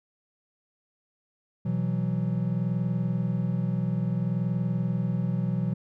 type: chord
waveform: triangle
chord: B suspended fourth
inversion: none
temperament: just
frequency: 123.47 / 164.63 / 185.21 Hz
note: B2 / E3 / F#3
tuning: 0 / -2 / +2 cents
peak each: -27 dBFS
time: 1.65-5.74 s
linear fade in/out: 10 ms
effects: none